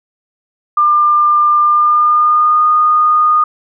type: tone with pitch glide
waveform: sine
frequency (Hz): 1197 to 1227.8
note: D6 to D#6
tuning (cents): +33 to -23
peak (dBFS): -7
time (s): 0.77-3.44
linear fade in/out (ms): 5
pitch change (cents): +44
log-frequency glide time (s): 1.63-2.65
effects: none